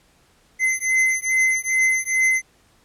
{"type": "beating tone pair", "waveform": "square", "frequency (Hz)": [2055, 2057.4], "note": ["C7", "C7"], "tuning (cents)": [-32, -30], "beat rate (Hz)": 2.4, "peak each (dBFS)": -21, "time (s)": [0.59, 2.42], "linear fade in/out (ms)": 50, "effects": ["pink hiss -58 dBFS RMS until 2.84 s", "low-pass 11000 Hz 12 dB/octave"]}